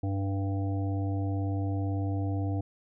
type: harmonic tone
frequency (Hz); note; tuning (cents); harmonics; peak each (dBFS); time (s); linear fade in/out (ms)
98; G2; 0; 1 / 3 / 5 / 7 / 8; -28 / -34 / -43 / -42 / -46; 0.03-2.61; 5
effects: none